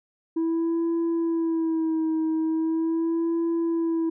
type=tone with vibrato; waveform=sine; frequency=326.3 Hz; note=E4; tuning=18 cents flat; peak=-19 dBFS; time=0.36-4.1 s; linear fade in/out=10 ms; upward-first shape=sine; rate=0.4 Hz; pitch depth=42 cents each way; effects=tanh soft clip ceiling -21 dBFS